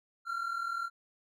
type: tone pair together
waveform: triangle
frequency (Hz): 1366 / 1406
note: F6 / F6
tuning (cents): -39 / +11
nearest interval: unison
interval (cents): 50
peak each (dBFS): -32 / -37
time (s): 0.25-0.9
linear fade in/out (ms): 50
effects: none